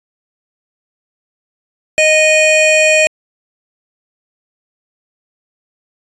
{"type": "tone pair together", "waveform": "square", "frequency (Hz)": [621.1, 2471], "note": ["D#5", "D#7"], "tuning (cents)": [-3, -13], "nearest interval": "2 octaves", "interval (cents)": 2390, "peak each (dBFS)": -11, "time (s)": [1.98, 3.07], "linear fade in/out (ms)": 0, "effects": ["resampled to 22050 Hz"]}